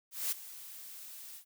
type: noise with ADSR envelope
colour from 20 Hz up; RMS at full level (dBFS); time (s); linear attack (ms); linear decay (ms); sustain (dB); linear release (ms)
blue; -32; 0.11-1.45; 210; 9; -16; 95
effects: none